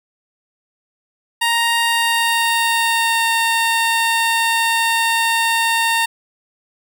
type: tone with pitch glide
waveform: 15% pulse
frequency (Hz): 932.3 to 915.2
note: A#5 to A#5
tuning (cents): 0 to -32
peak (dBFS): -8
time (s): 1.41-6.06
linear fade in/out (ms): 10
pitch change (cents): -32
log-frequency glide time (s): 1.81-3.28
effects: none